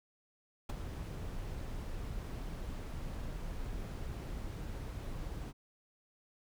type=noise with ADSR envelope; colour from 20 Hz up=brown; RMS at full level=-31 dBFS; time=0.69-5.53 s; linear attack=8 ms; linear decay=16 ms; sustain=-10 dB; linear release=37 ms; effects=none